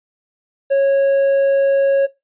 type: tone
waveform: triangle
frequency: 550 Hz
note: C#5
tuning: 14 cents flat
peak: -9 dBFS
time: 0.7-2.07 s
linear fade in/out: 20 ms
effects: noise-tail reverb RT60 0.2 s tail -19 dB re dry + resampled to 8000 Hz